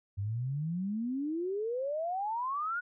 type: exponential sweep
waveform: sine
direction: up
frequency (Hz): 95.6 to 1480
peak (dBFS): -31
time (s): 0.17-2.81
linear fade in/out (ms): 20
effects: none

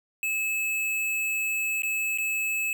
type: tone with dropouts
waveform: square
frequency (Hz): 2598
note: E7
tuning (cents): -26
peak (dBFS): -26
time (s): 0.23-2.73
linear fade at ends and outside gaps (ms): 1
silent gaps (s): 1.821-1.833 / 2.176-2.184
effects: none

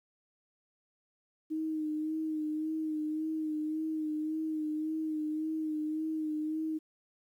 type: tone with vibrato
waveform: sine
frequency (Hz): 311.1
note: D#4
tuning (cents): 0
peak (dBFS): -31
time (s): 1.5-6.79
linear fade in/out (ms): 20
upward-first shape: sine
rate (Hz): 1.8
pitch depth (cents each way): 31
effects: 11-bit

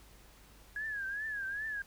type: tone with vibrato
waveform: sine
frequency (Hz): 1661.2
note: G#6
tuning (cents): 0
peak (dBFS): -35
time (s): 0.76-1.82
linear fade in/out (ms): 2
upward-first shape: triangle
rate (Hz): 2.5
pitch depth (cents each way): 130
effects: added 50 Hz sine -59 dBFS peak until 1.86 s + pink hiss -60 dBFS RMS until 1.86 s

